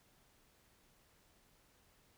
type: silence
effects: pink hiss -70 dBFS RMS until 2.17 s